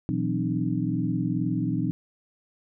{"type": "tone cluster", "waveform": "sine", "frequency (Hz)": [120.7, 164.4, 183.2, 261.8, 303.9], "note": ["B2", "E3", "F#3", "C4", "D#4"], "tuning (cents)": [-39, -4, -17, 1, -41], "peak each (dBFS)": -30, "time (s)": [0.09, 1.91], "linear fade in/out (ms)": 0, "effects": []}